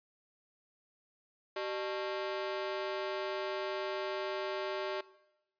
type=ring-modulated tone; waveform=sawtooth; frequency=493.9 Hz; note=B4; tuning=in tune; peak=-28 dBFS; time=1.56-5.01 s; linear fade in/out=5 ms; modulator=111 Hz; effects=noise-tail reverb RT60 0.9 s tail -19 dB re dry + resampled to 11025 Hz